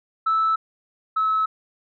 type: tone pair in turn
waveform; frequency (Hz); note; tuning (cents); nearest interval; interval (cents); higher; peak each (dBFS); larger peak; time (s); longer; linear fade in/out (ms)
sine; 1313 / 1295.7; E6 / E6; -7 / -30; unison; 23; first; -16 / -17; first; 0.26-0.56 / 1.16-1.46; neither; 10
effects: tanh soft clip ceiling -14 dBFS